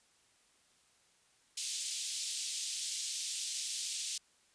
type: band-pass noise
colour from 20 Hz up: white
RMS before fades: -39 dBFS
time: 1.57-4.18 s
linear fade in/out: 5 ms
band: 3100 to 8800 Hz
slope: 24 dB/octave
effects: white hiss -69 dBFS RMS until 4.54 s + resampled to 22050 Hz